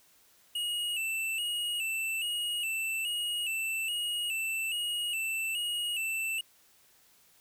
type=tone with vibrato; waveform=square; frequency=2771 Hz; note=F7; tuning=14 cents flat; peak=-31 dBFS; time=0.55-6.41 s; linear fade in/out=5 ms; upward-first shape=square; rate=1.2 Hz; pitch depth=68 cents each way; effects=white hiss -63 dBFS RMS until 7.4 s